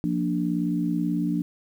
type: chord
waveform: sine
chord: Bb major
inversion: second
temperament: equal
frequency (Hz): 174.61 / 233.1 / 293.7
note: F3 / Bb3 / D4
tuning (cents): 0 / 0 / 0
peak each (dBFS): -26 / -29 / -26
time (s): 0.04-1.42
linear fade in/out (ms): 0
effects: 9-bit